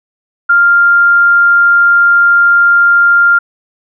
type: tone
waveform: sine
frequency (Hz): 1396.9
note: F6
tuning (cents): 0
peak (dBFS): -4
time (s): 0.49-3.39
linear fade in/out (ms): 10
effects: none